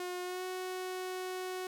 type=tone with pitch glide; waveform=sawtooth; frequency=360 to 369.5 Hz; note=F#4 to F#4; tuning=-47 to -2 cents; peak=-33 dBFS; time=0-1.67 s; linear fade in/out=2 ms; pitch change=+45 cents; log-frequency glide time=0.23-0.44 s; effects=none